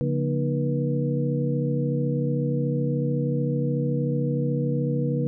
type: tone cluster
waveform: sine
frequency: 142.4 / 175.9 / 238.7 / 306.8 / 484 Hz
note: C#3 / F3 / A#3 / D#4 / B4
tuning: +47 / +13 / +41 / -24 / -35 cents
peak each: -24 / -33 / -29 / -32 / -29 dBFS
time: 0.01-5.27 s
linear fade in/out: 0 ms
effects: none